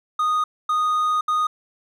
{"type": "tone bursts at uneven times", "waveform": "triangle", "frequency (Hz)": 1238, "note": "D#6", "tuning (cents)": -9, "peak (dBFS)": -16, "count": 3, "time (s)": [[0.19, 0.44], [0.69, 1.21], [1.28, 1.47]], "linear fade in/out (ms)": 5, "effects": []}